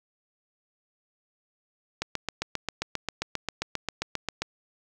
click train, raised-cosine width 0.2 ms, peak -11 dBFS, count 19, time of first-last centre 2.02-4.42 s, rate 7.5 Hz, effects none

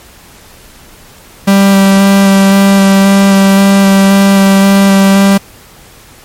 45% pulse tone with vibrato, 196 Hz, G3, in tune, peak -3 dBFS, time 1.47-5.38 s, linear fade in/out 10 ms, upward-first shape square, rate 1.9 Hz, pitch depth 8 cents each way, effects pink hiss -37 dBFS RMS until 6.24 s + MP3 64 kbps

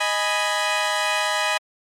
15% pulse chord, G# minor, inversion second, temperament equal, 622.3 / 830.6 / 987.8 Hz, D#5 / G#5 / B5, 0 / 0 / 0 cents, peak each -18 dBFS, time 0-1.58 s, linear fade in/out 10 ms, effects low-pass 9000 Hz 12 dB/octave + MP3 64 kbps

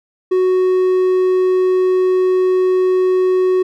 triangle tone, 370 Hz, F#4, in tune, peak -9 dBFS, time 0.31-3.63 s, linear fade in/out 10 ms, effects none

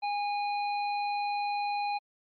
harmonic tone, 820 Hz, G#5, 22 cents flat, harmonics 1 / 3 / 5, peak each -29 / -39 / -43 dBFS, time 0.02-1.99 s, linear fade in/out 20 ms, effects Opus 48 kbps

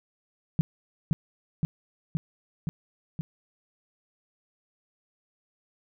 sine tone with echo, 158.4 Hz, D#3, 31 cents sharp, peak -17 dBFS, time 0.59-0.61 s, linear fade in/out 0 ms, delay 520 ms, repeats 5, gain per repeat -2 dB, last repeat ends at 3.21 s, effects none

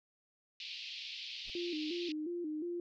pink band-pass noise, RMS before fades -45 dBFS, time 0.6-2.12 s, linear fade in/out 2 ms, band 2500 to 4800 Hz, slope 48 dB/octave
brown noise with exponential growth, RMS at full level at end -44 dBFS, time 1.42-1.5 s, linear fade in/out 2 ms, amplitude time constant 16 ms
sine tone with vibrato, 326.5 Hz, E4, 17 cents flat, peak -36 dBFS, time 1.55-2.8 s, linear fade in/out 2 ms, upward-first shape square, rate 2.8 Hz, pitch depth 110 cents each way
effects none

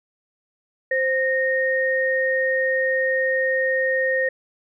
sine tone pair together, 523.3 / 1851.9 Hz, C5 / A#6, 0 / -12 cents, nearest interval octave + minor seventh, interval 2188 cents, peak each -21 dBFS, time 0.91-4.29 s, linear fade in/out 5 ms, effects none

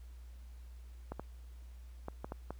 clicks, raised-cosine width 1 ms, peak -26 dBFS, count 6, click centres 1.12 / 1.196 / 2.084 / 2.245 / 2.321 / 2.506 s, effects added 60 Hz sine -48 dBFS peak until 2.59 s + pink hiss -68 dBFS RMS until 2.59 s

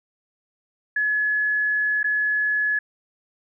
sine tone with dropouts, 1701 Hz, G#6, 41 cents sharp, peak -19 dBFS, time 0.96-2.79 s, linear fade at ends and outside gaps 5 ms, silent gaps 2.031-2.042 s, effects none

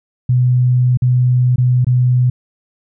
sine tone with dropouts, 125.1 Hz, B2, 23 cents sharp, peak -9 dBFS, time 0.29-2.3 s, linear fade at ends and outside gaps 5 ms, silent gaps 0.973-1.02 / 1.56-1.581 / 1.846-1.867 s, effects none

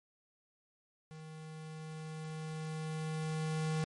square tone with level ramp, 157.2 Hz, D#3, 18 cents sharp, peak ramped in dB -48 to -32 dBFS, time 1.11-3.84 s, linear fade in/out 0 ms, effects MP3 48 kbps

